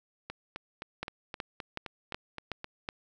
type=two click trains; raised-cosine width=0.3 ms; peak=-22 / -18 dBFS; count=10 / 6; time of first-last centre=0.3-2.644 / 1.03-2.889 s; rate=3.84 / 2.69 Hz; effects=none

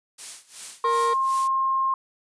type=noise with tremolo; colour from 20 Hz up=blue; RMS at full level=-33 dBFS; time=0.18-1.48 s; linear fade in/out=10 ms; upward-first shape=sine; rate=2.7 Hz; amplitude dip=90%
type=tone; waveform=sine; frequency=1065 Hz; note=C6; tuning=30 cents sharp; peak=-20 dBFS; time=0.84-1.94 s; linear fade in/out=2 ms
type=harmonic tone; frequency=466.2 Hz; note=A#4; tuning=in tune; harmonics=1 / 2 / 3 / 4 / 5 / 7 / 8 / 9 / 10; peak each=-25 / -36 / -39 / -38 / -44 / -44 / -44 / -50 / -48 dBFS; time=0.84-1.14 s; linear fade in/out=10 ms
effects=resampled to 22050 Hz

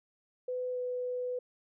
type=tone with pitch glide; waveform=sine; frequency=502 to 497.7 Hz; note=B4 to B4; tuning=+28 to +13 cents; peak=-32 dBFS; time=0.48-1.39 s; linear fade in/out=5 ms; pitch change=-15 cents; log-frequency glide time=0.72-0.78 s; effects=none

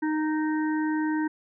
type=harmonic tone; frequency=309.6 Hz; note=D#4; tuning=9 cents flat; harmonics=1 / 3 / 5 / 6; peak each=-24 / -34 / -37 / -39 dBFS; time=0.02-1.28 s; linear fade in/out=10 ms; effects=none

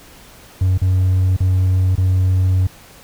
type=tone with dropouts; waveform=triangle; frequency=93 Hz; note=F#2; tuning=9 cents sharp; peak=-9 dBFS; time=0.61-2.67 s; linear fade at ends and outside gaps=5 ms; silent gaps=0.777-0.816 / 1.366-1.403 / 1.954-1.978 s; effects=tanh soft clip ceiling -6 dBFS + pink hiss -43 dBFS RMS until 3.03 s

